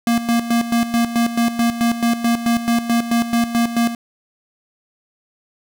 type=tone with tremolo; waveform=square; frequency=234 Hz; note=A#3; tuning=7 cents sharp; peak=-14 dBFS; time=0.07-3.95 s; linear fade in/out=2 ms; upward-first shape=square; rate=4.6 Hz; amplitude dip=70%; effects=none